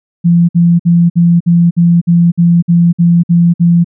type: tone bursts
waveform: sine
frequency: 171.3 Hz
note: F3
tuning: 33 cents flat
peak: -4 dBFS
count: 12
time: 0.24-3.845 s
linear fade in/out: 20 ms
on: 250 ms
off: 55 ms
effects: none